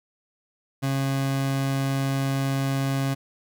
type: tone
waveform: 30% pulse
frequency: 136.1 Hz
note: C#3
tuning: 31 cents flat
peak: -20 dBFS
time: 0.82-3.15 s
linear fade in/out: 20 ms
effects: none